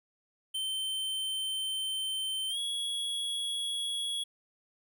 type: tone with pitch glide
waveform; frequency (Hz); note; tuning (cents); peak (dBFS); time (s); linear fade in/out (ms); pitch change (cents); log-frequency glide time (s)
square; 3100 to 3342; G7 to G#7; -20 to +10; -32; 0.54-4.24; 10; +130; 2.49-2.58
effects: none